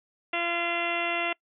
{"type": "harmonic tone", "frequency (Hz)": 342.7, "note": "F4", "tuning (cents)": -33, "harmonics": [1, 2, 3, 4, 5, 6, 7, 8, 9, 10], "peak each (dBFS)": [-36, -32, -39, -35, -41, -32, -39, -31, -43, -42], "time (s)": [0.33, 1.33], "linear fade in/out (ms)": 5, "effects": ["noise-tail reverb RT60 0.1 s tail -25 dB re dry"]}